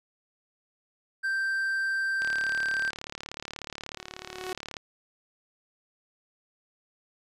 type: tone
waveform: triangle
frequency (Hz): 1568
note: G6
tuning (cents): 0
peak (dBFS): -24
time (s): 1.23-2.91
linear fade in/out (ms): 20
type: click train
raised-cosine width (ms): 0.2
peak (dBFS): -19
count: 94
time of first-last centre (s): 2.22-4.768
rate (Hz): 36.5
type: tone with exponential growth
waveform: sawtooth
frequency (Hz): 370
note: F#4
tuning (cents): 0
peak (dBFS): -27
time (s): 3.97-4.53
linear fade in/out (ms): 2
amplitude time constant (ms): 120
effects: resampled to 32000 Hz